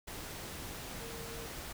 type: tone in noise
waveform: sine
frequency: 460.1 Hz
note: A#4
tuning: 23 cents flat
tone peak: -47 dBFS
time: 1-1.47 s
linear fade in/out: 10 ms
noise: pink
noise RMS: -44 dBFS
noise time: 0.07-1.73 s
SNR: -6 dB
effects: none